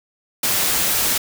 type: noise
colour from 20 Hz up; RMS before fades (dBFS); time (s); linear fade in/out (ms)
white; -19; 0.43-1.18; 5
effects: none